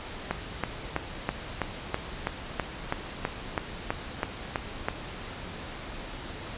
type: click train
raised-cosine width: 0.5 ms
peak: -11 dBFS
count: 15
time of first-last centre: 0.31-4.885 s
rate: 3.06 Hz
effects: pink hiss -39 dBFS RMS until 6.57 s + resampled to 8000 Hz